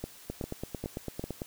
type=two click trains; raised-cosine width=2 ms; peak=-21 / -21 dBFS; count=4 / 11; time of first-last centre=0.04-1.24 / 0.3-1.419 s; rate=2.5 / 8.94 Hz; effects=white hiss -52 dBFS RMS until 1.46 s